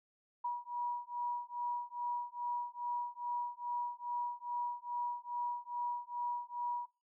sine beating tone pair, 964 / 966.4 Hz, B5 / B5, -42 / -38 cents, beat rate 2.4 Hz, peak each -39 / -39 dBFS, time 0.44-6.86 s, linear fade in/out 10 ms, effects noise-tail reverb RT60 0.3 s tail -21 dB re dry

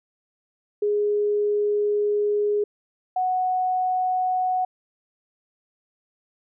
sine tone pair in turn, 414.7 / 738.9 Hz, G#4 / F#5, -3 / -3 cents, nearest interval minor seventh, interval 1000 cents, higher second, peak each -19 / -20 dBFS, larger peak first, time 0.82-2.64 / 3.16-4.65 s, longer first, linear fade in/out 5 ms, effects none

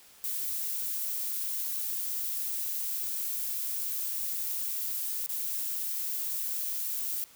violet noise with dropouts, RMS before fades -33 dBFS, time 0.24-7.24 s, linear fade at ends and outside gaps 0 ms, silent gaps 5.262-5.292 / 5.757-5.761 s, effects white hiss -56 dBFS RMS until 7.35 s

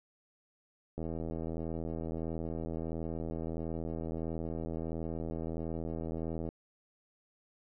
click train, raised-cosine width 2 ms, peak -25 dBFS, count 450, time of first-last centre 0.98-6.489 s, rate 81.5 Hz, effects none

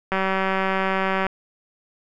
click train, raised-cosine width 0.5 ms, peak -8 dBFS, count 220, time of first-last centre 0.12-1.267 s, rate 191 Hz, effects none

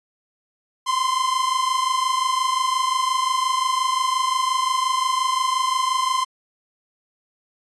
45% pulse tone pair together, 1022.3 / 1048 Hz, C6 / C6, -41 / +2 cents, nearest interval unison, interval 43 cents, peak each -23 / -21 dBFS, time 0.86-6.25 s, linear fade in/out 20 ms, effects resampled to 22050 Hz

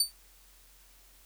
25% pulse tone with exponential decay, 4568 Hz, D8, 49 cents flat, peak -15 dBFS, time 0-0.12 s, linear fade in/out 5 ms, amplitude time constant 26 ms, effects added 44 Hz sine -60 dBFS peak until 1.25 s + white hiss -60 dBFS RMS until 1.25 s

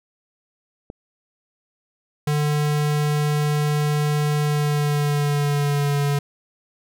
click, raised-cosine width 2 ms, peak -21 dBFS, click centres 0.901 s
square tone with pitch glide, 148.7 to 143.14 Hz, D3 to D3, +22 to -44 cents, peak -19 dBFS, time 2.27-6.19 s, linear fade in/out 5 ms, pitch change -66 cents, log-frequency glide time 4.4-5.98 s
effects none

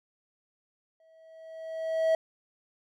triangle tone with exponential growth, 646 Hz, E5, 35 cents flat, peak -18 dBFS, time 1-2.15 s, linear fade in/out 2 ms, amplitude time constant 250 ms, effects none

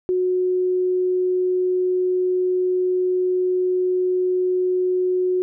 sine tone, 366 Hz, F#4, 19 cents flat, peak -17 dBFS, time 0.09-5.42 s, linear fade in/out 0 ms, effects none

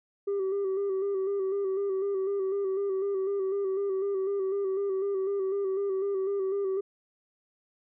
sine tone with vibrato, 391 Hz, G4, 4 cents flat, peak -24 dBFS, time 0.27-6.81 s, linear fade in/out 10 ms, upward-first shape square, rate 4 Hz, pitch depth 40 cents each way, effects tanh soft clip ceiling -25 dBFS

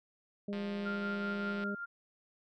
harmonic tone, 202.6 Hz, G#3, 43 cents flat, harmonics 1 / 2 / 3, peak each -36 / -42 / -46 dBFS, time 0.48-1.75 s, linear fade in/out 5 ms
click train, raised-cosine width 0.3 ms, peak -31 dBFS, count 196, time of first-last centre 0.53-1.638 s, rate 176 Hz
sine tone with tremolo, 1396.9 Hz, F6, in tune, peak -36 dBFS, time 0.85-1.86 s, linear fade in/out 20 ms, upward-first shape sine, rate 5.2 Hz, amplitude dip 50%
effects none

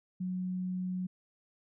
sine tone, 183.4 Hz, F#3, 15 cents flat, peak -32 dBFS, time 0.2-1.07 s, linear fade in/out 10 ms, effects none

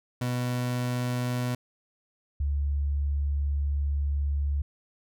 30% pulse / sine tone pair in turn, 123.6 / 71.33 Hz, B2 / D2, +2 / -50 cents, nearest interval minor seventh, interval 952 cents, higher first, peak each -24 dBFS, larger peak neither, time 0.21-1.55 / 2.4-4.62 s, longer second, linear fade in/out 5 ms, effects none

